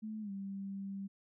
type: tone with pitch glide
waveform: sine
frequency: 216.5 to 196.25 Hz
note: A3 to G3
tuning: -28 to +2 cents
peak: -39 dBFS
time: 0.02-1.08 s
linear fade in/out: 20 ms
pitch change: -170 cents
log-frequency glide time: 0.21-0.31 s
effects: none